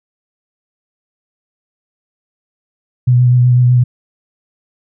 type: tone with vibrato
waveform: sine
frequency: 124 Hz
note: B2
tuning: 7 cents sharp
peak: -6 dBFS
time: 3.07-3.84 s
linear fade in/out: 10 ms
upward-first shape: sine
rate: 8 Hz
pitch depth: 20 cents each way
effects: none